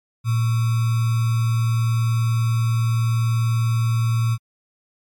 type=tone with sample-and-hold; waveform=sine; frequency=115.1 Hz; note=A#2; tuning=22 cents flat; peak=-16 dBFS; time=0.24-4.38 s; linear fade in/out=50 ms; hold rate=1225 Hz; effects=MP3 64 kbps